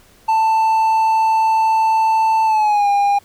triangle tone with pitch glide, 886 to 807.8 Hz, A5 to G#5, +12 to -48 cents, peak -10 dBFS, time 0.28-3.19 s, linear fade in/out 10 ms, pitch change -160 cents, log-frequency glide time 2.45-2.88 s, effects pink hiss -50 dBFS RMS until 3.24 s

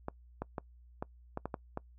clicks, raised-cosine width 1 ms, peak -22 dBFS, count 8, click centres 0.084 / 0.42 / 0.582 / 1.025 / 1.374 / 1.456 / 1.542 / 1.774 s, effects noise-tail reverb RT60 0.1 s tail -24 dB re dry + added 60 Hz sine -55 dBFS peak until 1.98 s

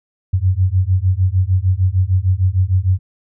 sine beating tone pair, 90 / 96.6 Hz, F#2 / G2, -47 / -25 cents, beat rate 6.6 Hz, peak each -15 dBFS, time 0.33-2.99 s, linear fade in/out 10 ms, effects none

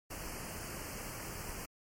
pink band-stop noise, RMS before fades -43 dBFS, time 0.1-1.66 s, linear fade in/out 10 ms, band 3000 to 4500 Hz, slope 96 dB/octave, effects MP3 64 kbps

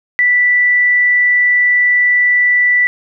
sine tone, 1970 Hz, B6, 5 cents flat, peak -8 dBFS, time 0.19-2.87 s, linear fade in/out 0 ms, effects none

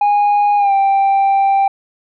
sine tone with pitch glide, 822 to 786.2 Hz, G#5 to G5, -18 to +5 cents, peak -7 dBFS, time 0.01-1.68 s, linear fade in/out 5 ms, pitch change -77 cents, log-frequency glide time 0.57-0.73 s, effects tanh soft clip ceiling -9 dBFS

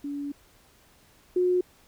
sine tone pair in turn, 285.5 / 361.6 Hz, D4 / F#4, -49 / -40 cents, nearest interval major third, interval 409 cents, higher second, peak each -30 / -20 dBFS, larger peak second, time 0.04-0.32 / 1.36-1.61 s, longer first, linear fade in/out 5 ms, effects pink hiss -59 dBFS RMS until 1.87 s

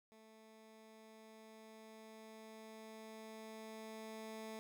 15% pulse tone with level ramp, 220 Hz, A3, in tune, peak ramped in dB -55 to -40 dBFS, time 0.12-4.59 s, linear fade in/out 0 ms, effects none

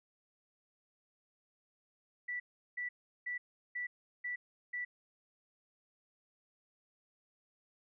sine tone bursts, 1963 Hz, B6, 11 cents flat, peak -36 dBFS, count 6, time 2.28-4.85 s, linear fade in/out 10 ms, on 120 ms, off 370 ms, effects none

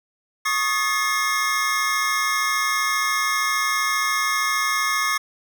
square tone cluster, 1107 / 1240 / 1727 / 2135 / 5500 Hz, C#6 / D#6 / A6 / C7 / F8, -3 / -6 / -33 / +34 / -27 cents, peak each -27 / -26 / -29 / -25 / -32 dBFS, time 0.45-5.18 s, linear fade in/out 10 ms, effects none

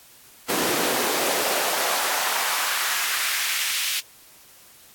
pink noise with high-pass filter sweep, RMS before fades -24 dBFS, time 0.48-4.01 s, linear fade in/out 20 ms, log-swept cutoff 280 to 2800 Hz, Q 1.4, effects white hiss -50 dBFS RMS until 4.94 s + AAC 64 kbps

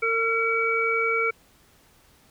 harmonic tone, 455.1 Hz, A#4, 42 cents flat, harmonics 1 / 3 / 5, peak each -26 / -26 / -24 dBFS, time 0.02-1.31 s, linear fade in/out 10 ms, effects pink hiss -58 dBFS RMS until 2.3 s

